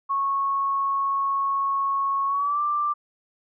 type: tone with pitch glide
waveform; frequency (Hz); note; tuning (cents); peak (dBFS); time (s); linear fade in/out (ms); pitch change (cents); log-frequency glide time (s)
sine; 1101 to 1180; C#6 to D6; -12 to +8; -21; 0.09-2.94; 20; +120; 2.27-2.61
effects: none